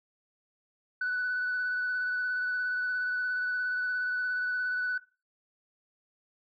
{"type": "tone with vibrato", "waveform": "sine", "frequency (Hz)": 1489, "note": "F#6", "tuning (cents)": 11, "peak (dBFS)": -26, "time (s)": [1.01, 4.98], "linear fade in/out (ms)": 5, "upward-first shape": "square", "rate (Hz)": 17, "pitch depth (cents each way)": 11, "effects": ["noise-tail reverb RT60 0.3 s tail -18 dB re dry", "tanh soft clip ceiling -25 dBFS"]}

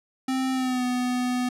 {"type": "tone with pitch glide", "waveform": "square", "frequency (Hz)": [261.6, 248.9], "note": ["C4", "B3"], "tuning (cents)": [0, 14], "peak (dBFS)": -24, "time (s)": [0.28, 1.49], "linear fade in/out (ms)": 5, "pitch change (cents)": -86, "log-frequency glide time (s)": [0.53, 0.84], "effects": ["low-pass 11000 Hz 12 dB/octave"]}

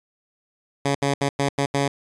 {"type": "tone bursts at uneven times", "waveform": "10% pulse", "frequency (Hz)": 140.2, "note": "C#3", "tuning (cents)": 20, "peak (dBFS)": -11, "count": 6, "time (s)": [[0.85, 0.95], [1.02, 1.14], [1.21, 1.29], [1.39, 1.49], [1.58, 1.66], [1.74, 1.88]], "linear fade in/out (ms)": 5, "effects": ["resampled to 22050 Hz"]}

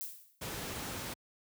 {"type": "noise with exponential decay", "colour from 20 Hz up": "violet", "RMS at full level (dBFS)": -38, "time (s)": [0.01, 0.44], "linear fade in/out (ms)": 0, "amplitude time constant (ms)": 92}
{"type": "noise", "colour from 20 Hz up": "pink", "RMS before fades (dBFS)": -40, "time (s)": [0.41, 1.14], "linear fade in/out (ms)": 10}
{"effects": ["high-pass 60 Hz 12 dB/octave"]}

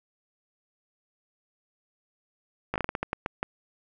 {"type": "slowing click train", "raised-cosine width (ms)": 0.5, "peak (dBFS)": -13, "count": 11, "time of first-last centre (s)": [2.74, 3.429], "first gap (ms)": 17, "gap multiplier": 1.29, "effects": []}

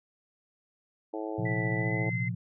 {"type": "harmonic tone", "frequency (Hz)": 108.2, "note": "A2", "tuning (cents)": -29, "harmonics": [3, 4, 5, 6, 7, 8], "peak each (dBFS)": [-36, -38, -40, -42, -43, -44], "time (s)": [1.13, 2.1], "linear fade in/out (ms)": 10}
{"type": "chord", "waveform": "sine", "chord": "Bb suspended second", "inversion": "none", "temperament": "equal", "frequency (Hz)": [116.54, 130.81, 174.61], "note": ["Bb2", "C3", "F3"], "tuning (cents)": [0, 0, 0], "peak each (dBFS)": [-31, -35, -34], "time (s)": [1.38, 2.35], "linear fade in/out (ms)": 10}
{"type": "tone with pitch glide", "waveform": "sine", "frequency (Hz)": [1975.5, 2065], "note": ["B6", "C7"], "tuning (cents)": [0, -23], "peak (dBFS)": -33, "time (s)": [1.45, 2.29], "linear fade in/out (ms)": 10, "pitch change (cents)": 77, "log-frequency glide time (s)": [1.75, 2.1]}
{"effects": []}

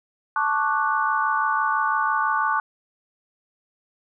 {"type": "chord", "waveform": "sine", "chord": "D major seventh", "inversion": "second", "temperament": "equal", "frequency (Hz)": [880, 1108.7, 1174.7, 1480], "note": ["A5", "C#6", "D6", "F#6"], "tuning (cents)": [0, 0, 0, 0], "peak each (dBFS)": -25, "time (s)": [0.36, 2.6], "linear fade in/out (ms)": 2, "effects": []}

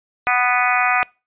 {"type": "harmonic tone", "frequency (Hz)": 247.4, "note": "B3", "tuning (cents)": 3, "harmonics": [3, 4, 5, 6, 7, 8, 9, 10], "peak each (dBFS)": [-20, -27, -21, -23, -28, -23, -26, -22], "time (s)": [0.27, 1.03], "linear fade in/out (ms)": 0, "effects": ["noise-tail reverb RT60 0.3 s tail -26 dB re dry", "resampled to 8000 Hz"]}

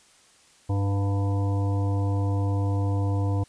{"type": "harmonic tone with a mistuned harmonic", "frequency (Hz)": 99, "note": "G2", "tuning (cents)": 18, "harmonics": [1, 3, 5, 7, 9, 10], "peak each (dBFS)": [-22, -32, -36, -39, -41, -42], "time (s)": [0.69, 3.44], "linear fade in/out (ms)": 10, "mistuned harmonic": 7, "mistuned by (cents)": 29, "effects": ["white hiss -57 dBFS RMS until 3.48 s", "resampled to 22050 Hz"]}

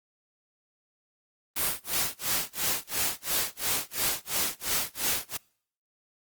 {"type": "noise with tremolo", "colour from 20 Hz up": "white", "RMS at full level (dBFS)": -26, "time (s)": [1.56, 5.37], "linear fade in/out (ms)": 5, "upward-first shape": "sine", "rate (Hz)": 2.9, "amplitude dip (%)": 100, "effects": ["noise-tail reverb RT60 0.6 s tail -25 dB re dry", "Opus 32 kbps"]}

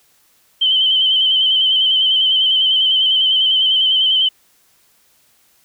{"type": "tone with vibrato", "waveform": "sine", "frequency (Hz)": 3081, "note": "G7", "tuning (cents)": -31, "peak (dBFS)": -11, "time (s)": [0.61, 4.29], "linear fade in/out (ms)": 10, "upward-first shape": "square", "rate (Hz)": 10, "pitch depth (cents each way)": 33, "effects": ["white hiss -56 dBFS RMS until 5.64 s"]}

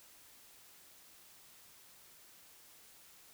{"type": "silence", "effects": ["white hiss -60 dBFS RMS until 3.33 s"]}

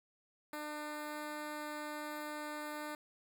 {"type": "tone with notch filter", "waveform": "10% pulse", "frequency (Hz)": 300.2, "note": "D4", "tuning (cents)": 38, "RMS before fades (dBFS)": -43, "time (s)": [0.53, 2.95], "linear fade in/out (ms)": 2, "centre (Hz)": 5800, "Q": 1.6, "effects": []}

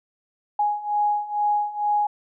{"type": "beating tone pair", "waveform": "sine", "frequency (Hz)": [830, 832.2], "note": ["G#5", "G#5"], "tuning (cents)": [-1, 3], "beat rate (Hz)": 2.2, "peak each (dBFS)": [-25, -22], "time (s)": [0.59, 2.07], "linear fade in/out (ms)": 5, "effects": []}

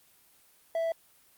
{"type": "tone", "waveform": "triangle", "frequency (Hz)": 659.3, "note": "E5", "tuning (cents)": 0, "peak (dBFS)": -25, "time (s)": [0.75, 0.92], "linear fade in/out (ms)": 2, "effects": ["white hiss -62 dBFS RMS until 1.37 s", "Opus 24 kbps"]}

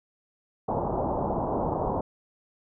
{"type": "low-pass noise", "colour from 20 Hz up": "white", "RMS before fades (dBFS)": -28, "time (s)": [0.68, 2.01], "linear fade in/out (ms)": 5, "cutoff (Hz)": 960, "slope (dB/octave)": 48, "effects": []}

